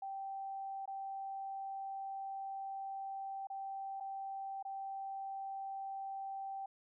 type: tone with dropouts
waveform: sine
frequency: 780 Hz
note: G5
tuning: 9 cents flat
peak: -40 dBFS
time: 0.02-6.66 s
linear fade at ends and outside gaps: 5 ms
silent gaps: 0.857-0.876 / 3.471-3.5 / 4.001-4.006 / 4.627-4.65 s
effects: none